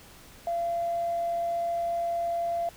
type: tone with tanh clipping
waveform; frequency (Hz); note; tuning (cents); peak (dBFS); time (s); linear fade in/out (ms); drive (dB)
triangle; 684; F5; -36; -26; 0.47-2.69; 2; 4
effects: pink hiss -51 dBFS RMS until 2.76 s